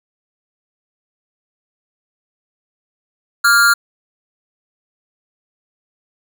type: tone with amplitude modulation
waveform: square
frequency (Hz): 1400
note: F6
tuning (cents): +4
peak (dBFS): -6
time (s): 3.44-3.74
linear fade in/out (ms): 10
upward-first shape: sine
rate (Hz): 233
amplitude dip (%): 75
effects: none